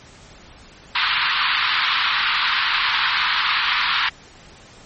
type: band-pass noise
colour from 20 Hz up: pink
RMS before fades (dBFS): -20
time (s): 0.95-4.09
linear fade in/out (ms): 5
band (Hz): 1000 to 4300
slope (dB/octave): 48
effects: pink hiss -45 dBFS RMS until 4.85 s + MP3 32 kbps